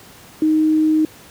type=tone; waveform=sine; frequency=311.7 Hz; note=D#4; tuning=3 cents sharp; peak=-12 dBFS; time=0.42-1.05 s; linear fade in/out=2 ms; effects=pink hiss -43 dBFS RMS until 1.3 s + high-pass 80 Hz 12 dB/octave